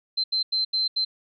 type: tone bursts at uneven times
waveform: sine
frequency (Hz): 4101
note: C8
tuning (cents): -36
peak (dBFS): -21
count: 5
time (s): 0.17-0.24 / 0.32-0.43 / 0.52-0.65 / 0.73-0.88 / 0.96-1.05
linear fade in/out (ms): 10
effects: none